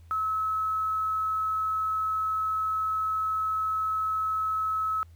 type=tone with quantisation; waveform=sine; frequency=1293 Hz; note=E6; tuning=34 cents flat; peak=-25 dBFS; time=0.11-5.03 s; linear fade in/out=0 ms; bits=9; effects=added 83 Hz sine -48 dBFS peak until 5.15 s + pink hiss -67 dBFS RMS until 5.15 s